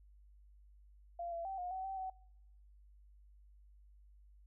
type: tone with pitch steps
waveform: sine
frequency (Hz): 689 / 676 / 772 / 717 / 756 / 772 / 755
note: F5 / E5 / G5 / F5 / F#5 / G5 / F#5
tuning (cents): -24 / +43 / -27 / +45 / +37 / -27 / +35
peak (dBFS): -39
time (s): 1.19-2.1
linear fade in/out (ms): 5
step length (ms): 130
effects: noise-tail reverb RT60 0.8 s tail -25 dB re dry + added 50 Hz sine -59 dBFS peak until 4.46 s